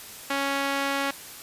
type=tone with band-pass filter; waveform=sawtooth; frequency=277.2 Hz; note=C#4; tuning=in tune; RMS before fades=-27 dBFS; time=0.3-1.11 s; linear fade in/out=5 ms; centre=1900 Hz; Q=0.63; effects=white hiss -42 dBFS RMS until 1.42 s + resampled to 32000 Hz